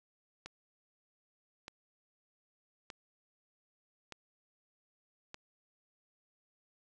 click train, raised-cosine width 0.2 ms, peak -27 dBFS, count 5, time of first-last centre 0.46-5.344 s, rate 0.819 Hz, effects resampled to 24000 Hz

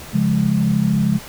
sine chord, Db major, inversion none, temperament equal, 138.59 / 174.61 / 207.7 Hz, Db3 / F3 / Ab3, 0 / 0 / 0 cents, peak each -20 / -19 / -17 dBFS, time 0.13-1.19 s, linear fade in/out 20 ms, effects pink hiss -36 dBFS RMS until 1.28 s

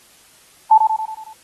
sine tone with echo, 876 Hz, A5, 8 cents flat, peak -5 dBFS, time 0.71-0.78 s, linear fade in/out 5 ms, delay 92 ms, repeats 6, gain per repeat -5 dB, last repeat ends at 1.332 s, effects white hiss -50 dBFS RMS until 1.43 s + AAC 32 kbps

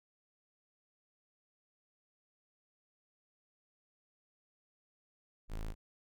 square tone, 26.92 Hz, A0, 37 cents flat, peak -38 dBFS, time 5.48-5.75 s, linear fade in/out 50 ms, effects none

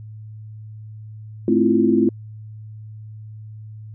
sine chord, F major seventh, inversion first, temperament just, 218.3 / 261.9 / 327.4 / 349.2 Hz, A3 / C4 / E4 / F4, -13 / +2 / -12 / 0 cents, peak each -19 dBFS, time 1.48-2.09 s, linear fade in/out 2 ms, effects added 108 Hz sine -34 dBFS peak until 3.94 s

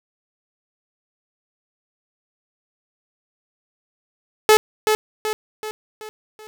sawtooth tone with echo, 430.7 Hz, A4, 37 cents flat, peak -5 dBFS, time 4.49-4.57 s, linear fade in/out 0 ms, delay 380 ms, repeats 5, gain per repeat -6 dB, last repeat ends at 6.47 s, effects none

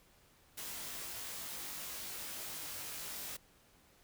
white noise with comb filter, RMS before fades -44 dBFS, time 0.57-3.37 s, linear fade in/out 10 ms, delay 20 ms, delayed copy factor +0.85, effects pink hiss -66 dBFS RMS until 4.03 s

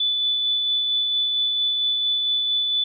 sine tone with tremolo, 3482 Hz, A7, 19 cents flat, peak -18 dBFS, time 0-2.84 s, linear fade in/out 5 ms, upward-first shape sine, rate 4.4 Hz, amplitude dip 25%, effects none

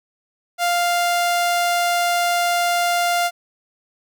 sawtooth tone, 698.5 Hz, F5, in tune, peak -13 dBFS, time 0.58-3.31 s, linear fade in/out 50 ms, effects none

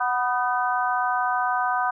harmonic tone with a mistuned harmonic, 246.9 Hz, B3, in tune, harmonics 3 / 4 / 5 / 6, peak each -25 / -26 / -27 / -28 dBFS, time 0-1.91 s, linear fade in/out 10 ms, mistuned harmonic 6, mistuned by +48 cents, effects none

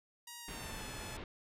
5% pulse tone with pitch glide, 950 to 861.1 Hz, A#5 to A5, +33 to -38 cents, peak -35 dBFS, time 0.27-1.17 s, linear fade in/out 5 ms, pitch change -171 cents, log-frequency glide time 0.4-0.83 s
pink low-pass noise, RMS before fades -46 dBFS, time 0.48-1.24 s, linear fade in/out 2 ms, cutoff 3500 Hz, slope 24 dB/octave
effects none

